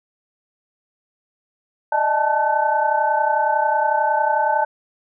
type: tone cluster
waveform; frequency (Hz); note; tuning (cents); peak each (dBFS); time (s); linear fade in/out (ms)
sine; 601 / 635 / 851 / 882 / 1515; D5 / D#5 / G#5 / A5 / F#6; +40 / +35 / +42 / +4 / +40; -24 / -27 / -23 / -18 / -26; 1.92-4.65; 5
effects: none